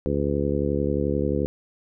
harmonic tone, 71.4 Hz, D2, 48 cents flat, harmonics 1 / 2 / 3 / 4 / 5 / 6 / 7, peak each -29 / -29 / -29 / -29 / -29 / -29 / -29 dBFS, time 0.06-1.46 s, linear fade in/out 0 ms, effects none

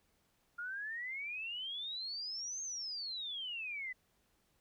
sine exponential two-way sweep, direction up then down, 1396.9 to 6470 to 1974 Hz, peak -39 dBFS, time 0.58-3.93 s, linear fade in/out 10 ms, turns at 2.62 s, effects pink hiss -75 dBFS RMS until 4.6 s

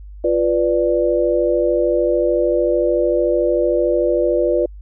sine chord, B diminished, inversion second, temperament equal, 349.2 / 493.9 / 587.3 Hz, F4 / B4 / D5, 0 / 0 / 0 cents, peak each -18 dBFS, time 0.24-4.66 s, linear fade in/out 5 ms, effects added 50 Hz sine -33 dBFS peak until 4.81 s

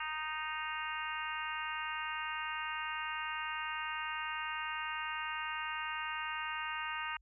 harmonic tone, 310 Hz, D#4, 6 cents flat, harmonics 3 / 4 / 5 / 6 / 7 / 8 / 9, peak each -43 / -42 / -43 / -45 / -47 / -48 / -44 dBFS, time 0-7.17 s, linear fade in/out 5 ms, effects added 50 Hz sine -63 dBFS peak until 7.21 s

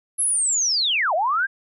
sine linear two-way sweep, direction down then up, 11160 to 593 to 1645 Hz, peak -18 dBFS, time 0.18-1.47 s, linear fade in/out 20 ms, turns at 1.14 s, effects none

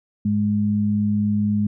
sine tone pair together, 104.05 / 208.1 Hz, G#2 / G#3, +4 / +4 cents, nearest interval octave, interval 1200 cents, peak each -24 / -18 dBFS, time 0.25-1.67 s, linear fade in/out 5 ms, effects none

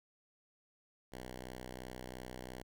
5% pulse tone, 62.9 Hz, B1, 32 cents sharp, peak -34 dBFS, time 1.12-2.63 s, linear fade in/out 5 ms, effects none

